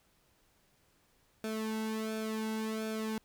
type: tone with flanger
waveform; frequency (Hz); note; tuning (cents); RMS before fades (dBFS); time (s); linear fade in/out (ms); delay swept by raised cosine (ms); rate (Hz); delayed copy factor
sawtooth; 219.2; A3; -6; -36; 1.44-3.18; 0; 1 to 1.68; 1.4; -0.8
effects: pink hiss -70 dBFS RMS until 3.24 s